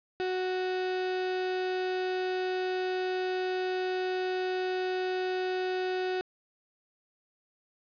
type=tone; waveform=35% pulse; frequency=369.8 Hz; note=F#4; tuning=1 cent flat; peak=-27 dBFS; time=0.2-6.21 s; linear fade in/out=0 ms; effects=resampled to 11025 Hz + 10-bit